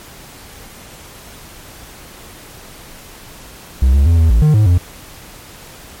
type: tone with pitch steps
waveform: triangle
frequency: 64.9 / 69.8 / 84 / 81.1 / 56 / 152.4 / 106.7 / 88.4 Hz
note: C2 / C#2 / E2 / E2 / A1 / D#3 / G#2 / F2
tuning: -13 / +13 / +33 / -28 / +31 / -36 / +47 / +22 cents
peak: -5 dBFS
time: 3.82-4.78 s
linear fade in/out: 5 ms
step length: 120 ms
effects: pink hiss -37 dBFS RMS until 6 s + MP3 64 kbps